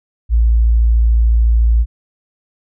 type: tone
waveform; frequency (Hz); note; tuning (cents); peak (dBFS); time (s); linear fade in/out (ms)
sine; 56.9; A#1; -41; -8; 0.29-1.86; 50
effects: none